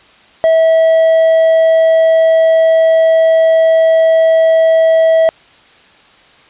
triangle tone with quantisation, 649 Hz, E5, 27 cents flat, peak -4 dBFS, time 0.44-5.29 s, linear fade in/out 0 ms, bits 5, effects white hiss -44 dBFS RMS until 6.49 s + resampled to 8000 Hz

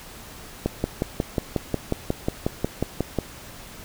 click train, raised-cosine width 2 ms, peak -8 dBFS, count 15, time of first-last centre 0.66-3.187 s, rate 5.54 Hz, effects pink hiss -42 dBFS RMS until 3.84 s

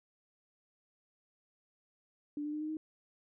sine tone with pitch steps, 293.7 / 298.3 / 303 / 307.8 / 312.6 Hz, D4 / D4 / D#4 / D#4 / D#4, 0 / +27 / -46 / -19 / +8 cents, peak -35 dBFS, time 2.37-2.77 s, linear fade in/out 2 ms, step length 80 ms, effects none

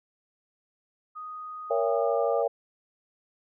sine tone with pitch glide, 1244.5 to 1202.1 Hz, D#6 to D6, 0 to +40 cents, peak -36 dBFS, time 1.15-2.43 s, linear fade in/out 20 ms, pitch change -60 cents, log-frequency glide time 1.66-2.21 s
sine chord, A# diminished seventh, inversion none, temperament just, 466.2 / 559.4 / 671.3 / 805.5 Hz, A#4 / C#5 / E5 / G5, 0 / +16 / +31 / +47 cents, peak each -27 / -27 / -29 / -32 dBFS, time 1.7-2.48 s, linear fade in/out 10 ms
effects none

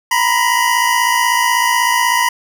25% pulse tone pair together, 945.8 / 1002 Hz, A#5 / B5, +25 / +25 cents, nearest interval minor second, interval 100 cents, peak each -11 dBFS, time 0.11-2.29 s, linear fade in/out 5 ms, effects none

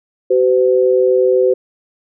sine tone pair together, 380 / 508.1 Hz, F#4 / B4, +46 / +49 cents, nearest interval perfect fourth, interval 503 cents, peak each -12 dBFS, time 0.3-1.54 s, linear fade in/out 10 ms, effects none

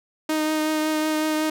sawtooth tone with vibrato, 310 Hz, D#4, 6 cents flat, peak -17 dBFS, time 0.29-1.5 s, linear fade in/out 5 ms, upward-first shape triangle, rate 5.4 Hz, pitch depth 16 cents each way, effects none

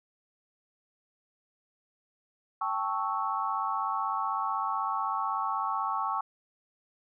sine chord, A dominant seventh, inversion third, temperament equal with one note detuned, 784 / 880 / 1108.7 / 1310.9 Hz, G5 / A5 / C#6 / E6, 0 / 0 / 0 / -10 cents, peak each -35 / -34 / -31 / -35 dBFS, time 2.61-6.21 s, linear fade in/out 5 ms, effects none

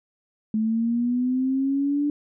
sine linear sweep, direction up, 215.5 to 293.7 Hz, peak -20 dBFS, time 0.54-2.1 s, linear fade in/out 2 ms, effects none

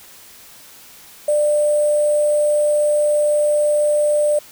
sine tone with sample-and-hold, 594 Hz, D5, 20 cents sharp, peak -13 dBFS, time 1.28-4.39 s, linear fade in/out 5 ms, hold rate 8820 Hz, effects white hiss -43 dBFS RMS until 4.51 s

